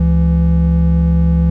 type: tone pair together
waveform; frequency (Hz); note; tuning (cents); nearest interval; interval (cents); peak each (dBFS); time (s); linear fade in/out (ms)
triangle; 70.55 / 167.7; C#2 / E3; +31 / +30; octave + minor third; 1499; -10; 0-1.5; 5
effects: none